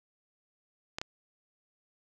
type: clicks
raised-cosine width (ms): 0.2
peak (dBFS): -17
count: 2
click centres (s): 0.985 / 1.015
effects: none